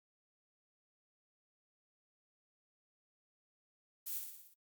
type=noise with echo; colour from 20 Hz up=violet; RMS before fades=-41 dBFS; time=4.06-4.19 s; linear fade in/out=10 ms; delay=59 ms; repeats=6; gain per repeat=-4 dB; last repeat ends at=4.544 s; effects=noise-tail reverb RT60 0.1 s tail -24 dB re dry + Opus 48 kbps